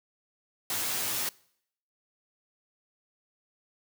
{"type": "noise with comb filter", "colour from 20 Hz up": "white", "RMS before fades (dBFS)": -31, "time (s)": [0.7, 1.29], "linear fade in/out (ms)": 2, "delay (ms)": 14, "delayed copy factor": -0.8, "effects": ["noise-tail reverb RT60 0.7 s tail -24 dB re dry", "high-pass 80 Hz 12 dB/octave"]}